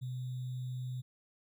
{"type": "tone with sample-and-hold", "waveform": "sine", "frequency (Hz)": 126.6, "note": "B2", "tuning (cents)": 43, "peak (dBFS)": -36, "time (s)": [0.01, 1.02], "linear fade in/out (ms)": 20, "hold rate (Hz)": 3675, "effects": []}